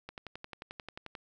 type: click train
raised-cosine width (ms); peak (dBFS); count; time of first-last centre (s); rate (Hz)
0.3; -26; 13; 0.09-1.152; 11.3
effects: none